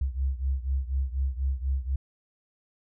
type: beating tone pair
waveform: sine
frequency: 65.41 / 69.51 Hz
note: C2 / C#2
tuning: 0 / +5 cents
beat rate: 4.1 Hz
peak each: -27 / -30 dBFS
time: 0.01-1.96 s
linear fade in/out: 5 ms
effects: none